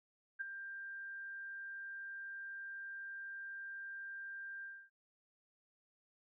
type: tone with ADSR envelope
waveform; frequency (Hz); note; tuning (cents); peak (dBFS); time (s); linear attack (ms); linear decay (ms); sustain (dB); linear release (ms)
sine; 1588; G6; +22; -35; 0.39-4.9; 21; 13; -9; 270
effects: none